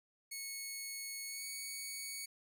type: tone with pitch glide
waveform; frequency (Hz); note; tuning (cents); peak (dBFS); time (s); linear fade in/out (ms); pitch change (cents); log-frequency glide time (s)
10% pulse; 2200 to 2233; C#7 to C#7; -14 to +12; -33; 0.31-2.26; 10; +26; 1.26-1.45
effects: none